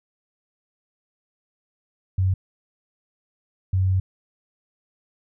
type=tone bursts at uneven times; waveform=sine; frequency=94 Hz; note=F#2; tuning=28 cents sharp; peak=-17 dBFS; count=2; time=2.18-2.34 / 3.73-4 s; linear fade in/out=5 ms; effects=none